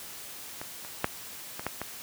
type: clicks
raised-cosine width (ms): 0.5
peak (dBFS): -22 / -28 / -9 / -20 / -14 / -17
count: 6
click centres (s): 0.615 / 0.849 / 1.044 / 1.595 / 1.666 / 1.816
effects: white hiss -43 dBFS RMS until 2.02 s + high-pass 60 Hz 12 dB/octave